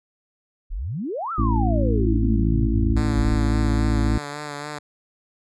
sine exponential two-way sweep, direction up then down, 31.98 to 1379 to 31.98 Hz, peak -25 dBFS, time 0.7-3.38 s, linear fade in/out 20 ms, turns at 1.32 s
harmonic tone, 55.1 Hz, A1, 3 cents sharp, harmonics 1 / 2 / 4 / 5 / 6, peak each -20 / -23 / -26 / -27 / -28 dBFS, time 1.38-4.18 s, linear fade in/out 5 ms
5% pulse tone with vibrato, 146.83 Hz, D3, in tune, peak -19 dBFS, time 2.96-4.79 s, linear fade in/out 10 ms, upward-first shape sine, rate 3.6 Hz, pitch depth 35 cents each way
effects resampled to 22050 Hz

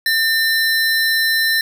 square tone pair together, 1800 / 4041 Hz, A6 / B7, +39 / +39 cents, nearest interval octave + major second, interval 1400 cents, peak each -16 / -20 dBFS, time 0.06-1.61 s, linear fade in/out 2 ms, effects none

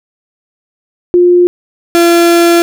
sine / 35% pulse tone pair in turn, 354 / 341.3 Hz, F4 / F4, +23 / -40 cents, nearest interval minor second, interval 63 cents, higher first, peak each -3 dBFS, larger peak neither, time 1.14-1.47 / 1.95-2.62 s, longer second, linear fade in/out 0 ms, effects none

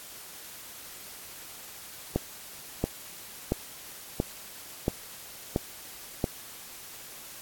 click train, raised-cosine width 2 ms, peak -11 dBFS, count 7, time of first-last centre 2.16-6.242 s, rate 1.47 Hz, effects white hiss -45 dBFS RMS until 7.41 s + AAC 64 kbps

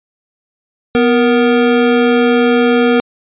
square tone pair together, 246.9 / 470.4 Hz, B3 / A#4, 0 / +16 cents, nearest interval major seventh, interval 1116 cents, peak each -12 dBFS, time 0.95-3 s, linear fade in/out 0 ms, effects resampled to 8000 Hz

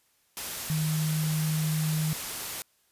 sine tone in noise, 155.56 Hz, D#3, in tune, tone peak -25 dBFS, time 0.7-2.13 s, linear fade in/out 0 ms, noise white, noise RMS -35 dBFS, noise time 0.37-2.62 s, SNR +7 dB, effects white hiss -68 dBFS RMS until 2.91 s + resampled to 32000 Hz

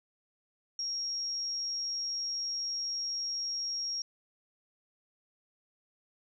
sine tone, 5588 Hz, F8, in tune, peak -32 dBFS, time 0.79-4.02 s, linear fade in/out 2 ms, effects none

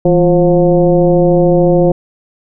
sine tone with frequency modulation, 349.2 Hz, F4, in tune, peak -6 dBFS, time 0.05-1.92 s, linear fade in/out 5 ms, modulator 183 Hz, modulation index 1.4, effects none

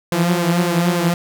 sawtooth tone with flanger, 173.2 Hz, F3, 14 cents flat, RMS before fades -17 dBFS, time 0.12-1.14 s, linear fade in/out 2 ms, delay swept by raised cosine 1.8 to 7.4 ms, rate 3.5 Hz, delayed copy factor +0.65, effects none

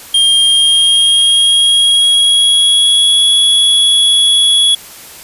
square tone with pitch glide, 3214 to 3364 Hz, G7 to G#7, +43 to +22 cents, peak -7 dBFS, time 0.14-4.75 s, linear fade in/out 5 ms, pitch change +79 cents, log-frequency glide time 0.43-3.27 s, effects white hiss -33 dBFS RMS until 5.23 s + resampled to 32000 Hz

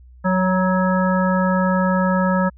harmonic tone with a mistuned harmonic, 185 Hz, F#3, in tune, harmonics 1 / 3 / 5 / 7 / 9, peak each -17 / -22 / -24 / -25 / -27 dBFS, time 0.24-2.5 s, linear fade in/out 20 ms, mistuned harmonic 5, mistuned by +34 cents, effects added 62 Hz sine -42 dBFS peak until 2.57 s

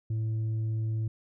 sine tone with tanh clipping, 110.5 Hz, A2, 8 cents sharp, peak -28 dBFS, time 0.1-1.08 s, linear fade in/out 5 ms, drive 3 dB, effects none

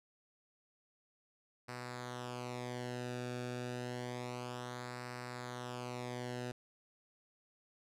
sawtooth tone with flanger, 123.47 Hz, B2, in tune, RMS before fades -43 dBFS, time 1.68-6.52 s, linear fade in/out 10 ms, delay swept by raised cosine 0.3 to 0.98 ms, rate 0.29 Hz, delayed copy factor -0.7, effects low-pass 9000 Hz 12 dB/octave

